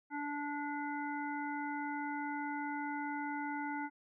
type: harmonic tone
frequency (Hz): 290.8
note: D4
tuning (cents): -17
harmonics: 1 / 3 / 5 / 7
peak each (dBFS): -40 / -40 / -44 / -47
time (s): 0.1-3.9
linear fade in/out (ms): 50
effects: none